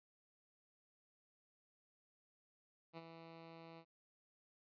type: tone with ADSR envelope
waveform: 10% pulse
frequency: 164.81 Hz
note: E3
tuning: in tune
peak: -39 dBFS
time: 2.93-3.85 s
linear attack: 43 ms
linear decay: 34 ms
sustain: -7 dB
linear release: 66 ms
effects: resampled to 11025 Hz